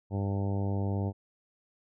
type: harmonic tone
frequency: 99.1 Hz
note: G2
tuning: 19 cents sharp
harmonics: 1 / 2 / 3 / 4 / 5 / 6 / 7 / 8 / 9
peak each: -29 / -35 / -39 / -41 / -43 / -45 / -46 / -47 / -48 dBFS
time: 0.1-1.13 s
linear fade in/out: 50 ms
effects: none